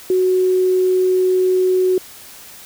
sine tone, 370 Hz, F#4, in tune, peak -12 dBFS, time 0.1-1.98 s, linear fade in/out 2 ms, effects white hiss -39 dBFS RMS until 2.65 s

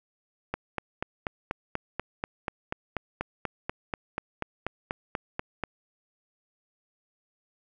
click train, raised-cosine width 0.5 ms, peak -14 dBFS, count 22, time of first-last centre 0.54-5.637 s, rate 4.12 Hz, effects none

